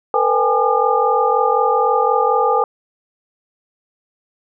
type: tone cluster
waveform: sine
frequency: 455.5 / 501 / 801 / 845 / 1207 Hz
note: A#4 / B4 / G5 / G#5 / D6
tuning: -40 / +25 / +37 / +30 / +47 cents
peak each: -19 dBFS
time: 0.14-2.64 s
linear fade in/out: 2 ms
effects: none